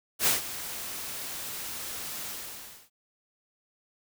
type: noise with ADSR envelope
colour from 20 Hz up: white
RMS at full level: -22 dBFS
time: 0.19-2.9 s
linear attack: 78 ms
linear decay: 140 ms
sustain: -15 dB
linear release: 630 ms
effects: none